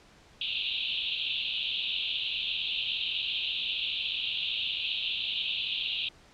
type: band-pass noise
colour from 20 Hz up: pink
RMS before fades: -32 dBFS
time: 0.41-6.09 s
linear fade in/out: 5 ms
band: 2600 to 3900 Hz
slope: 96 dB/octave
effects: pink hiss -57 dBFS RMS until 6.33 s + low-pass 6000 Hz 12 dB/octave